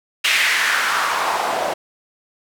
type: noise with band-pass filter sweep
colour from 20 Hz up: white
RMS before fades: -19 dBFS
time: 0.24-1.74 s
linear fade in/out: 10 ms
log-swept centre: 2500 to 620 Hz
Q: 2.4
effects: none